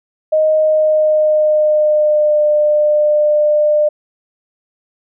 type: tone with pitch glide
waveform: sine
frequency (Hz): 622.3 to 600.1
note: D#5 to D5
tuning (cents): 0 to +37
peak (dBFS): -9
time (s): 0.32-3.89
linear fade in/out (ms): 10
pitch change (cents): -63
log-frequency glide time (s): 0.55-2.42
effects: none